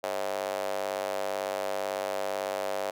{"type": "tone with high-pass filter", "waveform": "square", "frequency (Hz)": 49, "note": "G1", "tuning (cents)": 0, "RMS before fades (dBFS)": -32, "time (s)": [0.03, 2.91], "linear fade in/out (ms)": 10, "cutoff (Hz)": 590, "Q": 3.9, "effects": []}